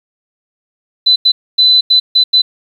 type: tone bursts at uneven times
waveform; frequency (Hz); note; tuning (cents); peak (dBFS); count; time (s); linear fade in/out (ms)
sine; 4012; B7; +26; -5; 6; 1.06-1.16 / 1.25-1.32 / 1.58-1.81 / 1.9-2 / 2.15-2.24 / 2.33-2.42; 10
effects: 7-bit